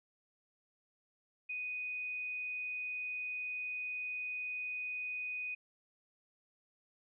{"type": "tone", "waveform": "sine", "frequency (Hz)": 2489, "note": "D#7", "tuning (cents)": 0, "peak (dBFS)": -37, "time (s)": [1.49, 5.55], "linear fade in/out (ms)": 10, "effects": []}